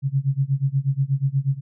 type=tone with tremolo; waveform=sine; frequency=136.8 Hz; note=C#3; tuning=23 cents flat; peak=-15 dBFS; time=0.02-1.61 s; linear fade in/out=50 ms; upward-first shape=sine; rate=8.3 Hz; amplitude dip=95%; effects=none